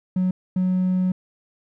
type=tone bursts at uneven times; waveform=triangle; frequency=184.2 Hz; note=F#3; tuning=7 cents flat; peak=-15 dBFS; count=2; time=0.16-0.31 / 0.56-1.12 s; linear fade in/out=5 ms; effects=tanh soft clip ceiling -13 dBFS